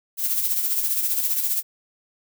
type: noise with tremolo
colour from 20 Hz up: violet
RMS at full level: -21 dBFS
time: 0.17-1.63 s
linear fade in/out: 50 ms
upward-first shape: sine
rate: 15 Hz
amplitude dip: 50%
effects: none